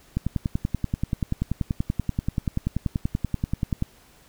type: click train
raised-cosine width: 5 ms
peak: -11 dBFS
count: 39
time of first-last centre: 0.17-3.824 s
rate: 10.4 Hz
effects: pink hiss -55 dBFS RMS until 4.28 s